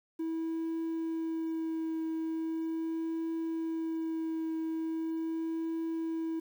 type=tone with vibrato; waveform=triangle; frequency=324.5 Hz; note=E4; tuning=27 cents flat; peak=-29 dBFS; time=0.19-6.4 s; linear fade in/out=10 ms; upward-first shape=triangle; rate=0.4 Hz; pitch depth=15 cents each way; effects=tanh soft clip ceiling -25 dBFS + 10-bit